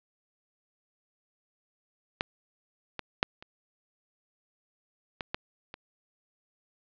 clicks, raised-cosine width 0.3 ms, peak -11 / -18 / -6 / -29 / -17 / -14 / -25 dBFS, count 7, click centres 2.209 / 2.993 / 3.229 / 3.425 / 5.208 / 5.345 / 5.741 s, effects resampled to 11025 Hz + 8-bit

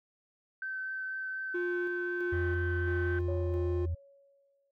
sine tone with vibrato, 1539 Hz, G6, 32 cents flat, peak -34 dBFS, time 0.62-3.19 s, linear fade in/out 2 ms, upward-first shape triangle, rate 4.1 Hz, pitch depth 11 cents each way
triangle tone with tremolo, 353.6 Hz, F4, 22 cents sharp, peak -28 dBFS, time 1.54-3.86 s, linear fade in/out 10 ms, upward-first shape square, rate 1.5 Hz, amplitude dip 30%
sine tone with pitch glide, 86 to 83.84 Hz, F2 to E2, -26 to +30 cents, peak -29 dBFS, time 2.32-3.95 s, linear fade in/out 10 ms, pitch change -44 cents, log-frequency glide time 3.4-3.58 s
sine tone with exponential decay, 557 Hz, C#5, 8 cents sharp, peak -34 dBFS, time 3.28-4.71 s, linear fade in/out 5 ms, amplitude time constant 310 ms
effects tanh soft clip ceiling -23 dBFS

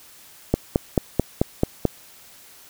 click train, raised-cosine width 2 ms, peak -3 dBFS, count 7, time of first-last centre 0.54-1.853 s, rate 4.57 Hz, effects white hiss -48 dBFS RMS until 2.69 s

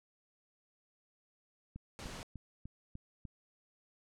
click train, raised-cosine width 5 ms, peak -33 dBFS, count 6, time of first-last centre 1.76-3.253 s, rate 3.35 Hz
pink noise, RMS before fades -46 dBFS, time 1.99-2.23 s, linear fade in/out 0 ms
effects low-pass 8000 Hz 12 dB/octave

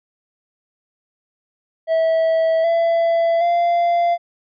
triangle tone with pitch steps, 650 / 669.8 / 690.2 Hz, E5 / E5 / F5, -24 / +27 / -21 cents, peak -12 dBFS, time 1.87-4.18 s, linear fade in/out 50 ms, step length 770 ms, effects resampled to 11025 Hz

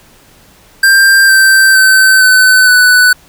square tone with pitch steps, 1584 / 1560.4 / 1537.1 / 1514.2 / 1491.6 Hz, G6 / G6 / G6 / F#6 / F#6, +18 / -8 / -34 / +40 / +14 cents, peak -4 dBFS, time 0.83-3.13 s, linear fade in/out 5 ms, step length 460 ms, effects pink hiss -43 dBFS RMS until 3.28 s

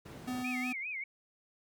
brown noise, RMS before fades -40 dBFS, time 0.05-0.43 s, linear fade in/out 10 ms
square tone, 251.4 Hz, B3, 31 cents sharp, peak -35 dBFS, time 0.27-0.73 s, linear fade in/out 10 ms
sine tone with vibrato, 2300 Hz, D7, 37 cents flat, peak -36 dBFS, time 0.44-1.04 s, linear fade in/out 5 ms, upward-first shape sine, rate 5 Hz, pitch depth 180 cents each way
effects high-pass 150 Hz 12 dB/octave

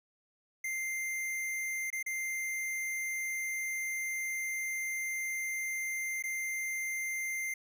square tone with dropouts, 2093 Hz, C7, in tune, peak -34 dBFS, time 0.64-7.54 s, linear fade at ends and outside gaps 5 ms, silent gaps 1.903-1.927 / 2.028-2.062 / 6.225-6.237 s, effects none

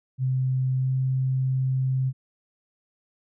sine tone with pitch glide, 130 to 131.06 Hz, C3 to C3, -11 to +3 cents, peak -21 dBFS, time 0.18-2.13 s, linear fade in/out 50 ms, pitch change +14 cents, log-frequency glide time 0.77-0.91 s, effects none

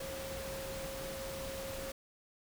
sine tone in noise, 539 Hz, C#5, 49 cents flat, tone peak -42 dBFS, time 0-1.92 s, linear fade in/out 5 ms, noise pink, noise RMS -44 dBFS, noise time 0-1.92 s, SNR -1 dB, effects none

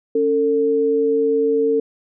sine tone pair together, 278.3 / 449 Hz, C#4 / A4, +7 / +35 cents, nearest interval minor sixth, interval 828 cents, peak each -22 / -15 dBFS, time 0.15-1.8 s, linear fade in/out 5 ms, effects none

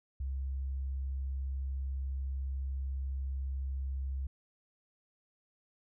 sine tone with vibrato, 67 Hz, C2, 42 cents sharp, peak -33 dBFS, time 0.2-4.27 s, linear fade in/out 5 ms, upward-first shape triangle, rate 20 Hz, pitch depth 22 cents each way, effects none

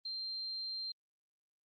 sine tone, 4162 Hz, C8, 10 cents flat, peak -38 dBFS, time 0.05-0.92 s, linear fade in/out 5 ms, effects Opus 32 kbps

